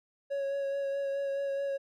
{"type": "tone with vibrato", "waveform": "triangle", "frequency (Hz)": 554.4, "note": "C#5", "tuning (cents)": 0, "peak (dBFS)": -28, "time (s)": [0.3, 1.78], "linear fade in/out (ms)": 20, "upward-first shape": "sine", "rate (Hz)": 4.7, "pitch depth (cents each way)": 16, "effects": []}